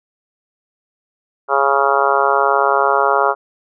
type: harmonic tone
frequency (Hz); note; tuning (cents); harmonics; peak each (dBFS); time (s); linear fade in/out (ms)
138.59; C#3; 0; 3 / 4 / 5 / 6 / 7 / 8 / 9 / 10; -20 / -20 / -20 / -20 / -20 / -20 / -20 / -20; 1.48-3.35; 50
effects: none